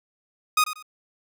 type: tone with echo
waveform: sawtooth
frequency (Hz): 1244.5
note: D#6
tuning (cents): 0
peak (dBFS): -13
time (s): 0.57-0.64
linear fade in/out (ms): 5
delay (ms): 93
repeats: 2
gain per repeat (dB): -12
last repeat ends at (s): 0.826
effects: none